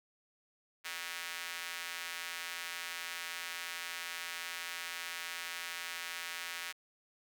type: tone with high-pass filter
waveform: square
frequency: 85.9 Hz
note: F2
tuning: 28 cents flat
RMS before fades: -42 dBFS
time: 0.84-6.73 s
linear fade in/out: 20 ms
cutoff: 1900 Hz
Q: 1.3
effects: none